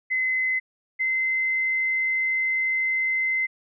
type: tone pair in turn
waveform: sine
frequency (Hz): 2043 / 2063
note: C7 / C7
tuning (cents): -42 / -25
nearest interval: unison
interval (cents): 17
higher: second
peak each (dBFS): -21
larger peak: neither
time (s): 0.1-0.6 / 0.99-3.47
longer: second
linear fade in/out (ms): 20
effects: none